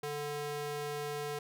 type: tone with high-pass filter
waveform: square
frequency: 146.83 Hz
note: D3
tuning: in tune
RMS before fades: -38 dBFS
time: 0.03-1.39 s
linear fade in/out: 5 ms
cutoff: 340 Hz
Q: 1.3
effects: none